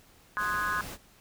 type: chord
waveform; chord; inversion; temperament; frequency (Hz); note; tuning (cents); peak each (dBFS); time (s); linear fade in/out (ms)
sine; Ab dominant seventh; first; equal; 1046.5 / 1244.5 / 1480 / 1661.2; C6 / Eb6 / Gb6 / Ab6; 0 / 0 / 0 / 0; -33; 0.37-0.81; 0
type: noise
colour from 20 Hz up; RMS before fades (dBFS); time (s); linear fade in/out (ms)
pink; -41; 0.37-0.98; 50
effects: pink hiss -59 dBFS RMS until 1.2 s